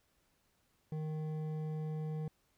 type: tone with hard clipping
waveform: sine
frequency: 155.2 Hz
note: D#3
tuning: 4 cents flat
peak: -38 dBFS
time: 0.92-2.28 s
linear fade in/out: 2 ms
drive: 9 dB
effects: pink hiss -75 dBFS RMS until 2.57 s